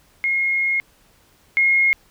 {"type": "tone pair in turn", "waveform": "sine", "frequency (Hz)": [2151, 2151], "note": ["C7", "C7"], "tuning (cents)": [47, 47], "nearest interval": "unison", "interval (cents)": 0, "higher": "neither", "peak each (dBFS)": [-17, -13], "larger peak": "second", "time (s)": [[0.24, 0.8], [1.57, 1.93]], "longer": "first", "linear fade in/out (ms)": 0, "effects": ["pink hiss -56 dBFS RMS until 2.1 s"]}